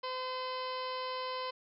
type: harmonic tone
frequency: 512 Hz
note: C5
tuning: 38 cents flat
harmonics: 1 / 2 / 3 / 4 / 5 / 6 / 7 / 8 / 9 / 10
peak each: -40 / -38 / -52 / -49 / -51 / -47 / -58 / -49 / -52 / -51 dBFS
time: 0.03-1.51 s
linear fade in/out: 10 ms
effects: none